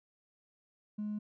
sine tone with hard clipping, 210 Hz, G#3, 19 cents sharp, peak -35 dBFS, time 0.98-1.19 s, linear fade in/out 10 ms, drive 1 dB, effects none

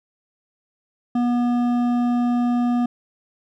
triangle tone with hard clipping, 242.3 Hz, B3, 33 cents flat, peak -19 dBFS, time 1.15-2.86 s, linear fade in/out 5 ms, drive 13 dB, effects none

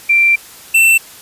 sine / square tone pair in turn, 2356 / 2683 Hz, D7 / E7, +5 / +30 cents, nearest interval major second, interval 225 cents, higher second, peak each -7 dBFS, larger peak neither, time 0.09-0.36 / 0.74-0.98 s, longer first, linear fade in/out 10 ms, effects white hiss -37 dBFS RMS until 1.21 s + resampled to 32000 Hz

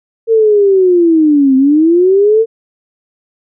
sine linear two-way sweep, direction down then up, 457.7 to 259.6 to 457.7 Hz, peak -5 dBFS, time 0.27-2.46 s, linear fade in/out 50 ms, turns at 1.56 s, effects none

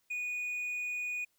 triangle tone, 2465 Hz, D#7, 17 cents flat, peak -32 dBFS, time 0.1-1.25 s, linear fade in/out 10 ms, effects white hiss -75 dBFS RMS until 1.38 s

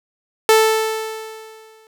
sawtooth tone with exponential decay, 440 Hz, A4, in tune, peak -4 dBFS, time 0.49-1.87 s, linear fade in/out 1 ms, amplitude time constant 300 ms, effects none

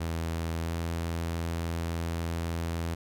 sawtooth tone with pitch glide, 82.41 to 83.56 Hz, E2 to E2, 0 to +24 cents, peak -26 dBFS, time 0-2.95 s, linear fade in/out 10 ms, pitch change +24 cents, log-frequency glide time 0.63-0.72 s, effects none

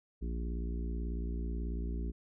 harmonic tone, 58.27 Hz, A#1, in tune, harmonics 1 / 3 / 4 / 5 / 6 / 7, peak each -34 / -44 / -46 / -48 / -50 / -51 dBFS, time 0.21-2.12 s, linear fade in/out 20 ms, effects none

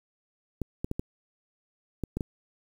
clicks, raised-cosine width 3 ms, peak -17 dBFS, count 7, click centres 0.617 / 0.845 / 0.914 / 0.995 / 2.037 / 2.17 / 2.208 s, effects 8-bit

